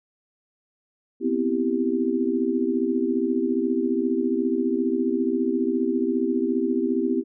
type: chord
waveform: sine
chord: C major seventh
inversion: third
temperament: equal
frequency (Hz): 246.9 / 261.6 / 329.6 / 392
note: B3 / C4 / E4 / G4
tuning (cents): 0 / 0 / 0 / 0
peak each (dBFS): -26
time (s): 1.2-7.24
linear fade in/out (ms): 50
effects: none